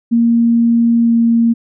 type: tone with pitch glide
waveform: sine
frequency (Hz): 233.1 to 231.6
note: A#3 to A#3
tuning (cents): 0 to -11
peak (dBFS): -8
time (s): 0.11-1.54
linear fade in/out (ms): 20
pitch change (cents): -11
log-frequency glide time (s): 1.02-1.12
effects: none